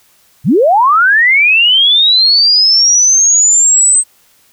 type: linear sweep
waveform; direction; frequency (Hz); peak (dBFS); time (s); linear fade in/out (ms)
sine; up; 100 to 8300; -5; 0.44-4.04; 50
effects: white hiss -50 dBFS RMS until 4.52 s